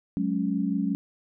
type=chord; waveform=sine; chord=F# suspended second; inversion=none; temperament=equal with one note detuned; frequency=185 / 210.4 / 277.2 Hz; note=F#3 / G#3 / C#4; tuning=0 / +23 / 0 cents; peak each=-28 / -28 / -28 dBFS; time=0.17-0.95 s; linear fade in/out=0 ms; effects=none